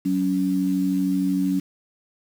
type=tone pair together; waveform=sine; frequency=186.88 / 280 Hz; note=F#3 / C#4; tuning=+18 / +18 cents; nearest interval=perfect fifth; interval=700 cents; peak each=-23 / -21 dBFS; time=0.05-1.6 s; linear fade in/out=10 ms; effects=7-bit